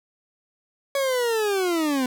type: linear sweep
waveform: 40% pulse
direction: down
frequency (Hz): 561 to 248.2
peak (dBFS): -20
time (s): 0.95-2.06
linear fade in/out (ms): 2
effects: none